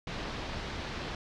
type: low-pass noise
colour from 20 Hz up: pink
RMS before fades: -38 dBFS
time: 0.07-1.15 s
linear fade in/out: 2 ms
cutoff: 4800 Hz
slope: 24 dB/octave
effects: none